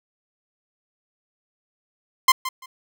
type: tone with echo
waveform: sawtooth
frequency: 1044 Hz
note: C6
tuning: 4 cents flat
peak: -7 dBFS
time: 2.28-2.32 s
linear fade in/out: 5 ms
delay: 170 ms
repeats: 2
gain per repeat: -14 dB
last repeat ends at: 2.66 s
effects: none